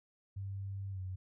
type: tone with pitch glide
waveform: sine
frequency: 98 to 93.14 Hz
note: G2 to F#2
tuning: 0 to +12 cents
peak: -38 dBFS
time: 0.36-1.16 s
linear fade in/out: 10 ms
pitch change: -88 cents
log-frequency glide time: 0.91-1 s
effects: none